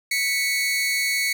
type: tone pair together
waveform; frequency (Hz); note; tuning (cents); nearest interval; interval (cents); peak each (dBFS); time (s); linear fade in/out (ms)
sawtooth; 1979 / 2217; B6 / C#7; +3 / 0; major second; 197; -25 / -18; 0.11-1.33; 5
effects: none